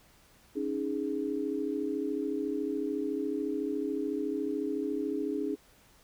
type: chord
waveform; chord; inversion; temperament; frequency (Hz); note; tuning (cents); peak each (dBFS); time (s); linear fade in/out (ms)
sine; C# suspended second; none; equal; 277.2 / 311.1 / 415.3; C#4 / D#4 / G#4; 0 / 0 / 0; -34; 0.55-5.56; 20
effects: pink hiss -61 dBFS RMS until 6.03 s